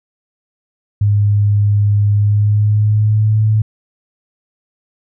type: tone with pitch glide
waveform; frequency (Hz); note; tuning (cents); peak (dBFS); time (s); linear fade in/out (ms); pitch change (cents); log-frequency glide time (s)
sine; 102.9 to 108.27; G#2 to A2; -16 to -27; -9; 1.01-3.62; 5; +89; 2.12-3.42
effects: none